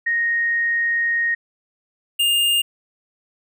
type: tone pair in turn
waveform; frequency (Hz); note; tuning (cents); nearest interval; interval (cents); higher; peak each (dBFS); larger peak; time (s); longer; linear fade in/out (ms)
sine / square; 1864.7 / 2820; A#6 / F7; 0 / +16; perfect fifth; 716; second; -17 / -16; second; 0.06-1.35 / 2.19-2.62; first; 10
effects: none